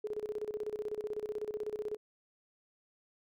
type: tone with tremolo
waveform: sine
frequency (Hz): 423.5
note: G#4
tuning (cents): +34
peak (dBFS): -33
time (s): 0.04-1.97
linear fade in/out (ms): 5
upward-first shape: square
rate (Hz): 16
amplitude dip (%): 80
effects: none